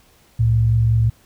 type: tone pair together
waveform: sine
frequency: 67.36 / 112.8 Hz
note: C#2 / A2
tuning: -49 / +44 cents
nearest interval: major sixth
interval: 893 cents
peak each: -22 / -13 dBFS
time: 0.39-1.1 s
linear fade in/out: 10 ms
effects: pink hiss -54 dBFS RMS until 1.25 s